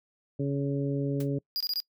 harmonic tone, 140 Hz, C#3, 18 cents sharp, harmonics 1 / 2 / 3 / 4, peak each -29 / -31 / -34 / -39 dBFS, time 0.39-1.39 s, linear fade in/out 10 ms
white noise with exponential decay, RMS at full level -39 dBFS, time 1.2-1.29 s, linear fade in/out 5 ms, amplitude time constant 18 ms
square tone bursts, 4864 Hz, D#8, 40 cents flat, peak -28 dBFS, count 4, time 1.56-1.802 s, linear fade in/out 0 ms, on 44 ms, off 22 ms
effects noise-tail reverb RT60 0.1 s tail -25 dB re dry

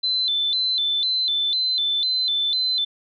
sine tone with vibrato, 3779 Hz, A#7, 23 cents sharp, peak -19 dBFS, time 0.03-2.85 s, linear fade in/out 10 ms, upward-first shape square, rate 2 Hz, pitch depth 120 cents each way, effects none

